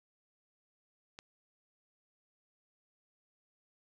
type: click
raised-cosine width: 0.2 ms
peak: -29 dBFS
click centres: 1.189 s
effects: none